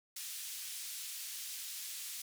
white band-pass noise, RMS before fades -44 dBFS, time 0.16-2.22 s, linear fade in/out 5 ms, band 2800 to 13000 Hz, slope 12 dB/octave, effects none

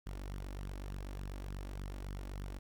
sawtooth tone with flanger, 48.1 Hz, G1, 32 cents flat, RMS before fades -43 dBFS, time 0.06-2.59 s, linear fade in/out 10 ms, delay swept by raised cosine 0.6 to 3.6 ms, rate 3.4 Hz, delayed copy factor +0.55, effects 13-bit

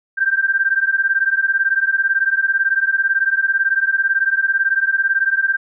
sine beating tone pair, 1568 / 1586 Hz, G6 / G6, 0 / +20 cents, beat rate 18 Hz, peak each -17 dBFS, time 0.17-5.57 s, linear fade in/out 20 ms, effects none

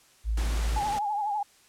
sine tone, 54.7 Hz, A1, 9 cents flat, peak -24 dBFS, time 0.24-0.82 s, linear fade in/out 50 ms
pink noise, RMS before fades -37 dBFS, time 0.37-0.99 s, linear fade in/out 5 ms
sine tone with vibrato, 830.6 Hz, G#5, in tune, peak -26 dBFS, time 0.76-1.43 s, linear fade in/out 5 ms, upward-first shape triangle, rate 12 Hz, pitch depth 81 cents each way
effects white hiss -59 dBFS RMS until 1.68 s + low-pass 10000 Hz 12 dB/octave

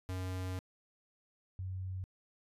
square / sine tone pair in turn, 92.5 / 93.41 Hz, F#2 / F#2, 0 / +17 cents, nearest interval unison, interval 17 cents, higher second, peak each -37 / -37 dBFS, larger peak neither, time 0.09-0.59 / 1.59-2.04 s, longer first, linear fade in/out 0 ms, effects resampled to 32000 Hz

